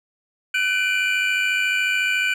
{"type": "tone cluster", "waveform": "triangle", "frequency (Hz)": [1509, 2357, 2451, 2954], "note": ["F#6", "D7", "D#7", "F#7"], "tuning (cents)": [34, 6, -27, -3], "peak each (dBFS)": [-21, -21, -25, -26], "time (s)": [0.54, 2.34], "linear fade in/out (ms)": 5, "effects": []}